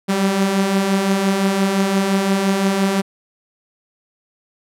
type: beating tone pair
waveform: sawtooth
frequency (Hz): 190 / 195.8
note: F#3 / G3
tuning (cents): +46 / -2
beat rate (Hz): 5.8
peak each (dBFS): -19 / -12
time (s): 0.08-3.02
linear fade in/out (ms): 20
effects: low-pass 12000 Hz 12 dB/octave